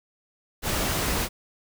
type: noise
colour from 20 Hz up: pink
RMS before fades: -26 dBFS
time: 0.62-1.29 s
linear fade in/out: 50 ms
effects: none